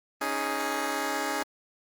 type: chord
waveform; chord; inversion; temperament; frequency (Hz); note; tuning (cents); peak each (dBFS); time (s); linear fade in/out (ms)
10% pulse; C# suspended second; none; just; 277.2 / 311.8 / 415.8; C#4 / D#4 / G#4; 0 / +4 / +2; -25; 0.21-1.43; 5
effects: Opus 24 kbps